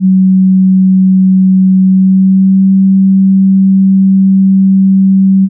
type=tone with pitch glide; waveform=sine; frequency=188.3 to 192.26 Hz; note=F#3 to G3; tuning=+31 to -33 cents; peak=-3 dBFS; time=0-5.49 s; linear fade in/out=50 ms; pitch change=+36 cents; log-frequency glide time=1.82-2.69 s; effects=none